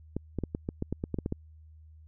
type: clicks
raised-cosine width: 3 ms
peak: -18 dBFS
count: 12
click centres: 0.166 / 0.387 / 0.437 / 0.549 / 0.689 / 0.824 / 0.926 / 1.039 / 1.143 / 1.187 / 1.261 / 1.324 s
effects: added 78 Hz sine -50 dBFS peak until 2.07 s